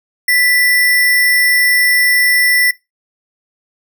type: tone with sample-and-hold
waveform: sine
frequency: 1975.5 Hz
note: B6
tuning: in tune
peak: -9 dBFS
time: 0.28-2.71 s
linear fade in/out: 5 ms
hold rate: 7350 Hz
effects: noise-tail reverb RT60 0.2 s tail -19 dB re dry